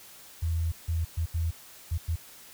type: tone bursts at uneven times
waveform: sine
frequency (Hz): 82.41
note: E2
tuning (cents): 0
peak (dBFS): -25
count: 6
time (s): 0.42-0.72 / 0.88-1.05 / 1.17-1.26 / 1.34-1.51 / 1.91-1.98 / 2.08-2.16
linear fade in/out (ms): 10
effects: white hiss -50 dBFS RMS until 2.53 s